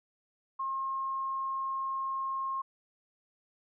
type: tone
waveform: sine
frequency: 1072 Hz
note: C6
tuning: 42 cents sharp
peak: -31 dBFS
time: 0.59-2.62 s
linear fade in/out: 10 ms
effects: none